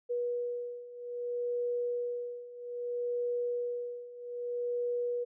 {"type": "beating tone pair", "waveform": "sine", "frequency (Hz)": [483.8, 484.42], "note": ["B4", "B4"], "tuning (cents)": [-36, -33], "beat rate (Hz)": 0.62, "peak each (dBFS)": [-37, -34], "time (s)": [0.09, 5.25], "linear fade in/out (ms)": 20, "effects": []}